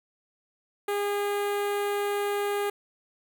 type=tone with notch filter; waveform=sawtooth; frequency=407.5 Hz; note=G#4; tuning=33 cents flat; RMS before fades=-28 dBFS; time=0.88-2.7 s; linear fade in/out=5 ms; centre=5300 Hz; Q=0.88; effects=none